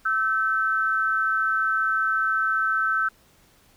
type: tone pair together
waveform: sine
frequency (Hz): 1318.5 / 1533.2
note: E6 / G6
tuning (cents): 0 / -39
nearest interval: minor third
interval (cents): 261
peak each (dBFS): -23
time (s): 0.05-3.09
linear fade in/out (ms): 10
effects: pink hiss -58 dBFS RMS until 3.76 s